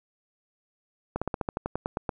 slowing click train, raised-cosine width 1 ms, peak -14 dBFS, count 12, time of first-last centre 1.16-2.092 s, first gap 56 ms, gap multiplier 1.08, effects none

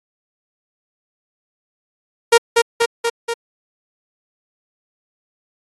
sawtooth tone with echo, 466.2 Hz, A#4, in tune, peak -3 dBFS, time 2.32-2.38 s, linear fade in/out 10 ms, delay 240 ms, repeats 4, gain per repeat -3 dB, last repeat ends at 3.34 s, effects AAC 32 kbps

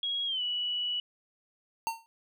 sine tone with pitch glide, 3306 to 2945 Hz, G#7 to F#7, -9 to -9 cents, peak -29 dBFS, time 0.03-1 s, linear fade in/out 2 ms, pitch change -200 cents, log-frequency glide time 0.26-0.42 s
square tone with exponential decay, 910 Hz, A#5, 42 cents flat, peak -26 dBFS, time 1.87-2.06 s, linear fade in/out 0 ms, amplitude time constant 40 ms
effects none

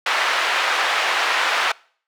pink band-pass noise, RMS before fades -20 dBFS, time 0.06-1.72 s, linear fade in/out 5 ms, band 950 to 2900 Hz, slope 12 dB/octave, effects noise-tail reverb RT60 0.5 s tail -24 dB re dry + high-pass 400 Hz 12 dB/octave

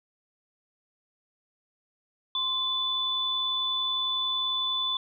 sine tone pair together, 1046.5 / 3489 Hz, C6 / A7, 0 / -15 cents, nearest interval octave + major sixth, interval 2085 cents, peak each -34 / -26 dBFS, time 2.35-4.97 s, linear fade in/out 2 ms, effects none

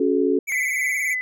sine chord, F# minor, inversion second, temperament equal with one note detuned, 277.2 / 370 / 429.5 Hz, C#4 / F#4 / A4, 0 / 0 / -42 cents, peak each -21 dBFS, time 0-0.39 s, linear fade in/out 5 ms
square tone with vibrato, 2226 Hz, C#7, 7 cents sharp, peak -24 dBFS, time 0.47-1.15 s, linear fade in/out 20 ms, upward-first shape sine, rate 19 Hz, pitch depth 77 cents each way
sine tone with tremolo, 2013 Hz, B6, 33 cents sharp, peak -21 dBFS, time 0.52-1.21 s, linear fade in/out 0 ms, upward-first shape triangle, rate 3.7 Hz, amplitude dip 45%
effects none

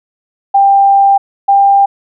sine tone pair in turn, 792 / 795 Hz, G5 / G5, +18 / +24 cents, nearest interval unison, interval 6 cents, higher second, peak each -4 dBFS, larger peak neither, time 0.54-1.18 / 1.48-1.86 s, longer first, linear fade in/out 10 ms, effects none

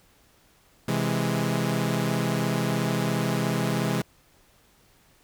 sawtooth chord, C augmented, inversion none, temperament equal, 130.81 / 164.81 / 207.7 Hz, C3 / E3 / G#3, 0 / 0 / 0 cents, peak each -24 dBFS, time 0.88-4.02 s, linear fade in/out 5 ms, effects pink hiss -60 dBFS RMS until 5.23 s

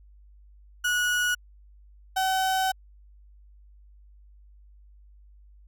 35% pulse tone pair in turn, 1461 / 759.3 Hz, F#6 / F#5, -22 / +45 cents, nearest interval major seventh, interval 1133 cents, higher first, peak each -21 dBFS, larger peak neither, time 0.84-1.35 / 2.16-2.72 s, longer second, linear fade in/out 10 ms, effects added 50 Hz sine -50 dBFS peak until 5.67 s

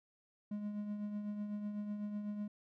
triangle tone with tremolo, 207.7 Hz, G#3, in tune, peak -34 dBFS, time 0.51-2.48 s, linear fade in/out 5 ms, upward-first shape triangle, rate 8 Hz, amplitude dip 50%, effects none

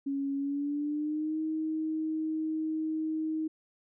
sine tone with pitch glide, 277.2 to 314.8 Hz, C#4 to D#4, 0 to +20 cents, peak -29 dBFS, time 0.06-3.48 s, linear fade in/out 10 ms, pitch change +220 cents, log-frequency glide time 0.36-1.4 s, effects none

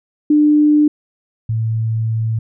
sine tone pair in turn, 298.9 / 111.96 Hz, D4 / A2, +31 / +31 cents, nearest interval octave + perfect fourth, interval 1700 cents, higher first, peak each -8 / -15 dBFS, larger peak first, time 0.3-0.88 / 1.49-2.39 s, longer second, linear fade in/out 5 ms, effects none

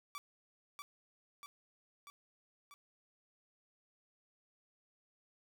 sawtooth tone with echo, 1154 Hz, D6, 31 cents flat, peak -39 dBFS, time 0.15-0.18 s, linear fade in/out 0 ms, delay 640 ms, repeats 4, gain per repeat -3 dB, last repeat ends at 2.74 s, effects none

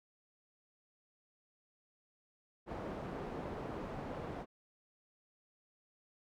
white low-pass noise, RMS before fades -43 dBFS, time 2.66-4.46 s, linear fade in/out 50 ms, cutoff 640 Hz, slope 12 dB/octave, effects none

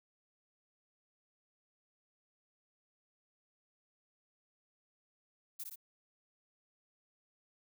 violet noise with echo, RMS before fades -42 dBFS, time 5.59-5.64 s, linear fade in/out 10 ms, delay 59 ms, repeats 2, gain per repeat -3 dB, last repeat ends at 5.758 s, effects none

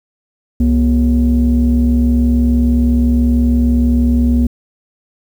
sine tone pair together, 66.48 / 240.3 Hz, C2 / B3, +28 / -47 cents, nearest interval octave + minor seventh, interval 2225 cents, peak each -10 dBFS, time 0.6-4.47 s, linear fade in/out 5 ms, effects tanh soft clip ceiling -5 dBFS + 7-bit

